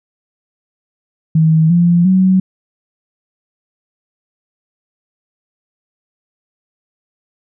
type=tone with pitch steps; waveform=sine; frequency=159.4 / 172.83 / 187.38 Hz; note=D#3 / F3 / F#3; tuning=+42 / -18 / +22 cents; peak=-7 dBFS; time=1.35-2.4 s; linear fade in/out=5 ms; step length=350 ms; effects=none